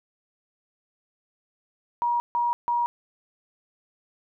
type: tone bursts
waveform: sine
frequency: 954 Hz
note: A#5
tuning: 40 cents sharp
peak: -21 dBFS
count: 3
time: 2.02-2.86 s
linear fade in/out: 0 ms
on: 180 ms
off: 150 ms
effects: none